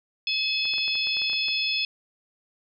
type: harmonic tone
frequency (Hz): 857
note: A5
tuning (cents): -46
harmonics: 3 / 4 / 5 / 6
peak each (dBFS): -27 / -28 / -33 / -30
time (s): 0.27-1.85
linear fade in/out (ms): 2
type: clicks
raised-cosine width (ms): 0.5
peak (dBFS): -28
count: 11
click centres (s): 0.654 / 0.737 / 0.782 / 0.88 / 0.954 / 1.071 / 1.169 / 1.218 / 1.299 / 1.332 / 1.484
effects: none